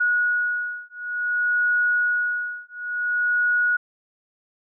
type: beating tone pair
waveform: sine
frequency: 1456 / 1456.56 Hz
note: F#6 / F#6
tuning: -28 / -28 cents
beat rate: 0.56 Hz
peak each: -23 dBFS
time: 0-3.77 s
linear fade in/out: 10 ms
effects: none